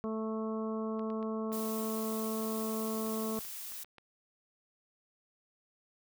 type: harmonic tone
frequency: 220 Hz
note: A3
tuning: in tune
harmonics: 1 / 2 / 3 / 4 / 5 / 6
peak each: -35 / -38 / -44 / -52 / -44 / -53 dBFS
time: 0.04-3.39 s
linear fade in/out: 0 ms
type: clicks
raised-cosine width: 0.3 ms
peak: -37 dBFS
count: 12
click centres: 0.994 / 1.102 / 1.228 / 1.519 / 2.614 / 3.065 / 3.373 / 3.407 / 3.449 / 3.721 / 3.846 / 3.983 s
type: noise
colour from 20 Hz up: blue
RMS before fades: -43 dBFS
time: 1.52-3.84 s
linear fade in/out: 10 ms
effects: none